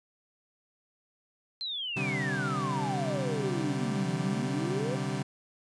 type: exponential two-way sweep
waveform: sine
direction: down then up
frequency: 4180 to 158.6 to 526 Hz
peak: -32 dBFS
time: 1.61-4.95 s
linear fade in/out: 0 ms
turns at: 4.16 s
type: chord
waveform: 30% pulse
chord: C suspended second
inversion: none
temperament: equal with one note detuned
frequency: 130.81 / 146.83 / 193.19 Hz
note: C3 / D3 / G3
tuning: 0 / 0 / -25 cents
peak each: -32 dBFS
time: 1.96-5.23 s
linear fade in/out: 10 ms
effects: resampled to 22050 Hz